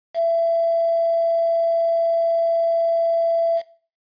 sine tone with quantisation, 668 Hz, E5, 23 cents sharp, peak -16 dBFS, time 0.14-3.62 s, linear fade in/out 50 ms, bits 6, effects noise-tail reverb RT60 0.4 s tail -18 dB re dry + resampled to 11025 Hz

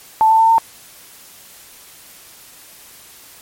sine tone with pitch steps, 880 / 889.2 / 898.5 / 907.9 Hz, A5 / A5 / A5 / A#5, 0 / +18 / +36 / -46 cents, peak -8 dBFS, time 0.21-0.582 s, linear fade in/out 0 ms, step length 93 ms, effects white hiss -42 dBFS RMS until 3.41 s + MP3 64 kbps

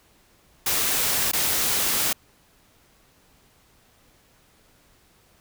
white noise with dropouts, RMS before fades -23 dBFS, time 0.66-2.13 s, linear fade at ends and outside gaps 5 ms, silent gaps 1.316-1.332 s, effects pink hiss -59 dBFS RMS until 5.4 s

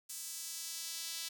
sawtooth tone with high-pass filter sweep, 330 Hz, E4, 2 cents sharp, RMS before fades -43 dBFS, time 0.09-1.29 s, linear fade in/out 10 ms, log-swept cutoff 7400 to 4100 Hz, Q 1.2, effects none

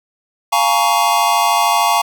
square chord, Bb minor seventh, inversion second, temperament just, 699.2 / 839.1 / 932.3 / 1118.8 Hz, F5 / Ab5 / Bb5 / Db6, +2 / +18 / 0 / +16 cents, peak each -19 / -18 / -18 / -18 dBFS, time 0.52-2.02 s, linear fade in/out 10 ms, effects none

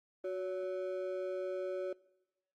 triangle ring-modulated tone, 466.2 Hz, A#4, in tune, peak -30 dBFS, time 0.24-1.93 s, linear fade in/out 5 ms, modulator 97.5 Hz, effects noise-tail reverb RT60 0.9 s tail -22 dB re dry + Opus 24 kbps

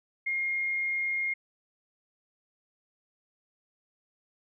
sine tone, 2134 Hz, C7, 34 cents sharp, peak -27 dBFS, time 0.26-1.34 s, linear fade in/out 10 ms, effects none

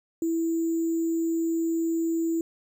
sine tone with sample-and-hold, 329.6 Hz, E4, in tune, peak -23 dBFS, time 0.22-2.41 s, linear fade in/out 2 ms, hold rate 7350 Hz, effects none

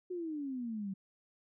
sine exponential sweep, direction down, 370 to 188 Hz, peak -36 dBFS, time 0.1-0.94 s, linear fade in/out 10 ms, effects none

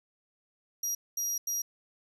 35% pulse tone bursts at uneven times, 5730 Hz, F8, 44 cents sharp, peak -27 dBFS, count 3, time 0.83-0.95 / 1.17-1.38 / 1.47-1.62 s, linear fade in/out 5 ms, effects none

